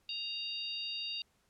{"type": "harmonic tone", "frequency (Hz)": 932.3, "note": "A#5", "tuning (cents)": 0, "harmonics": [3, 4, 5], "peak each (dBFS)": [-40, -41, -42], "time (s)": [0.09, 1.22], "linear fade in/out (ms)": 2, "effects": ["pink hiss -73 dBFS RMS until 1.49 s", "low-pass 12000 Hz 12 dB/octave"]}